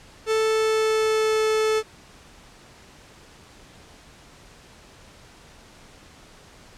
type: tone with pitch glide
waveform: 45% pulse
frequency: 440 to 435.7 Hz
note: A4 to A4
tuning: 0 to -17 cents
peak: -19 dBFS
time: 0.26-1.83 s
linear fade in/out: 50 ms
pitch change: -17 cents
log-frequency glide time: 0.37-1.44 s
effects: pink hiss -49 dBFS RMS until 6.77 s + low-pass 8000 Hz 12 dB/octave